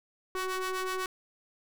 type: ring-modulated tone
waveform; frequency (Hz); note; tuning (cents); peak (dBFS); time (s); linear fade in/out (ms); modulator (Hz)
sawtooth; 375; F#4; +23; -24; 0.35-1.06; 2; 746
effects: none